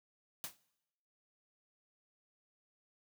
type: noise with exponential decay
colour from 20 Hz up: white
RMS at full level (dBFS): -38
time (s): 0.44-0.57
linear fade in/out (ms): 0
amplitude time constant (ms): 28
effects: noise-tail reverb RT60 0.9 s tail -22 dB re dry